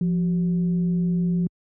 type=tone with frequency modulation; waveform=sine; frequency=174.61 Hz; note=F3; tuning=in tune; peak=-19 dBFS; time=0.01-1.47 s; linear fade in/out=2 ms; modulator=208 Hz; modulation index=0.28; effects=high-pass 60 Hz 12 dB/octave